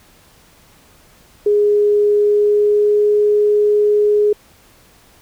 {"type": "tone with pitch glide", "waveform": "sine", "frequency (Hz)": [414.3, 417.2], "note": ["G#4", "G#4"], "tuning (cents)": [-4, 8], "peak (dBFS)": -10, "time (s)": [1.46, 4.33], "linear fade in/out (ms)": 5, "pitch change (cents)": 12, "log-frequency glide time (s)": [2.13, 3.13], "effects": ["pink hiss -49 dBFS RMS until 5.21 s"]}